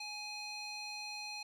square tone with band-pass filter, 836 Hz, G#5, 11 cents sharp, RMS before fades -44 dBFS, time 0-1.43 s, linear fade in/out 5 ms, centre 3700 Hz, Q 2.1, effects none

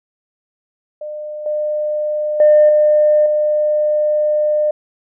sine tone with level steps, 603 Hz, D5, 46 cents sharp, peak -24 / -16 / -5 / -8 / -12 dBFS, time 1.01-4.71 s, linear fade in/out 5 ms, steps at 1.46 / 2.4 / 2.69 / 3.26 s, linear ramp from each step 2 ms, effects tanh soft clip ceiling -2 dBFS

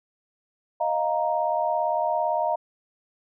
sine chord, Eb suspended second, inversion none, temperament just, 622.3 / 700 / 933.4 Hz, Eb5 / F5 / Bb5, 0 / +4 / +2 cents, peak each -26 dBFS, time 0.8-2.56 s, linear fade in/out 10 ms, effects none

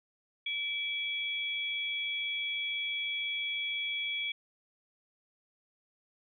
sine tone pair together, 2318 / 3338 Hz, D7 / G#7, -23 / +8 cents, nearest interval tritone, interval 631 cents, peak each -34 / -35 dBFS, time 0.46-4.32 s, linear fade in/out 5 ms, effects none

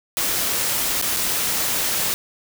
white noise with dropouts, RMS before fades -22 dBFS, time 0.17-2.14 s, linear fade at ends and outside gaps 0 ms, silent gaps 1.014-1.024 / 1.164-1.169 s, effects none

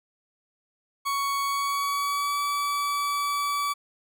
40% pulse tone with pitch glide, 1115 to 1148.3 Hz, C#6 to D6, +10 to -39 cents, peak -24 dBFS, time 1.05-3.74 s, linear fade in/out 20 ms, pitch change +51 cents, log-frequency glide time 1.43-2.4 s, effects none

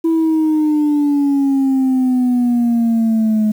sine exponential sweep, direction down, 329.6 to 212.5 Hz, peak -9 dBFS, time 0.04-3.52 s, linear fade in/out 10 ms, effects tanh soft clip ceiling -10 dBFS + 7-bit

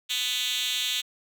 5% pulse tone with high-pass filter, 249.2 Hz, B3, 16 cents sharp, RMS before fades -28 dBFS, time 0.09-1.02 s, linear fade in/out 20 ms, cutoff 3600 Hz, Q 3.8, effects none

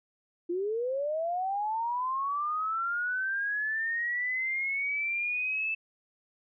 sine linear sweep, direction up, 336.6 to 2641 Hz, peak -28 dBFS, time 0.49-5.75 s, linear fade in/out 10 ms, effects none

